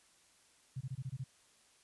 sine tone bursts, 130.81 Hz, C3, in tune, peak -37 dBFS, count 7, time 0.76-1.241 s, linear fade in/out 10 ms, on 49 ms, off 23 ms, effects white hiss -67 dBFS RMS until 1.83 s + resampled to 24000 Hz

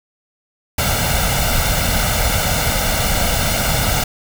pink noise with comb filter, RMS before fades -17 dBFS, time 0.78-4.04 s, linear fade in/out 5 ms, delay 1.4 ms, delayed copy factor +0.7, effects none

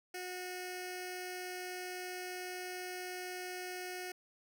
10% pulse tone with notch filter, 364.3 Hz, F#4, 27 cents flat, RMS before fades -43 dBFS, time 0.14-4.12 s, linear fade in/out 5 ms, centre 1100 Hz, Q 1.4, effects none

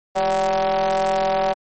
square ring-modulated tone, 92.5 Hz, F#2, in tune, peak -15 dBFS, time 0.15-1.54 s, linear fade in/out 20 ms, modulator 669 Hz, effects MP3 32 kbps

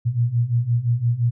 sine beating tone pair, 115.8 / 121.6 Hz, A#2 / B2, -11 / -26 cents, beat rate 5.8 Hz, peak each -22 / -19 dBFS, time 0.05-1.31 s, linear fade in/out 20 ms, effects none

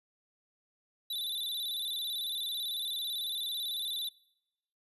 square tone with vibrato, 3729 Hz, A#7, in tune, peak -34 dBFS, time 1.1-4.09 s, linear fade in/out 5 ms, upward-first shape square, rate 18 Hz, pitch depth 85 cents each way, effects noise-tail reverb RT60 0.9 s tail -25 dB re dry + resampled to 32000 Hz

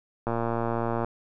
click train, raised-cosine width 1 ms, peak -14 dBFS, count 91, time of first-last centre 0.27-1.046 s, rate 116 Hz, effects none

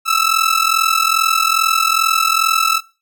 sawtooth ring-modulated tone, 1316 Hz, E6, 3 cents flat, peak -6 dBFS, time 0.05-2.81 s, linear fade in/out 50 ms, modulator 21.2 Hz, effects noise-tail reverb RT60 0.3 s tail -18 dB re dry

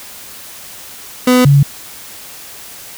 30% pulse / sine tone pair in turn, 250.7 / 140.95 Hz, B3 / C#3, +26 / +29 cents, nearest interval minor seventh, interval 997 cents, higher first, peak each -4 dBFS, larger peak neither, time 1.27-1.45 / 1.45-1.63 s, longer neither, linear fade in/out 5 ms, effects white hiss -33 dBFS RMS until 2.97 s

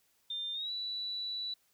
sine tone with pitch glide, 3600 to 3949 Hz, A7 to B7, +39 to -1 cents, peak -35 dBFS, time 0.3-1.54 s, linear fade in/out 5 ms, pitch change +160 cents, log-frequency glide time 0.53-0.71 s, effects white hiss -72 dBFS RMS until 1.73 s

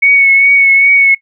sine tone with vibrato, 2217 Hz, C#7, in tune, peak -4 dBFS, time 0.02-1.15 s, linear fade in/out 10 ms, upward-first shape triangle, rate 2.5 Hz, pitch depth 29 cents each way, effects noise-tail reverb RT60 0.1 s tail -19 dB re dry

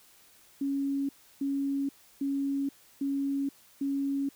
sine tone bursts, 277.2 Hz, C#4, in tune, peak -27 dBFS, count 5, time 0.61-4.29 s, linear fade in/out 5 ms, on 480 ms, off 320 ms, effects white hiss -59 dBFS RMS until 4.35 s

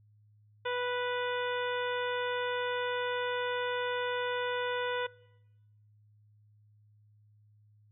harmonic tone with a mistuned harmonic, 492.5 Hz, B4, 5 cents flat, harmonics 1 / 2 / 3 / 4 / 5 / 6 / 7, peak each -33 / -37 / -38 / -43 / -45 / -45 / -44 dBFS, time 0.65-5.07 s, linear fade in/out 10 ms, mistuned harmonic 7, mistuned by +29 cents, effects noise-tail reverb RT60 1.0 s tail -23 dB re dry + added 105 Hz sine -60 dBFS peak until 7.91 s

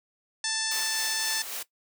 harmonic tone, 883 Hz, A5, 6 cents sharp, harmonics 1 / 2 / 3 / 4 / 5 / 6 / 7 / 8 / 9 / 10, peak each -41 / -34 / -42 / -36 / -36 / -33 / -35 / -42 / -41 / -37 dBFS, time 0.44-1.42 s, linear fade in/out 2 ms
white noise with tremolo, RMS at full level -34 dBFS, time 0.71-1.63 s, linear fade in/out 5 ms, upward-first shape triangle, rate 3.8 Hz, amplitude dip 50%
effects noise-tail reverb RT60 0.1 s tail -17 dB re dry + high-pass 400 Hz 12 dB/octave

